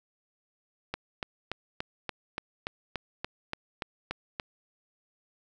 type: click train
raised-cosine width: 0.3 ms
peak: -16 dBFS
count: 13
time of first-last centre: 0.94-4.398 s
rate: 3.47 Hz
effects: none